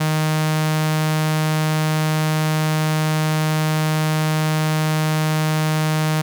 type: tone with notch filter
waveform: sawtooth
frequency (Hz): 155.56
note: D#3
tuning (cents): 0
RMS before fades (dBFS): -19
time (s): 0-6.22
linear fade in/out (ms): 10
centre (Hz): 370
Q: 1.4
effects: none